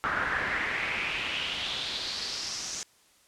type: noise with band-pass filter sweep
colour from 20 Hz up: brown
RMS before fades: -32 dBFS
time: 0.04-2.83 s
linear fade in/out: 0 ms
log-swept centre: 1400 to 6400 Hz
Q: 3.9
effects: white hiss -62 dBFS RMS until 3.27 s + low-pass 10000 Hz 12 dB/octave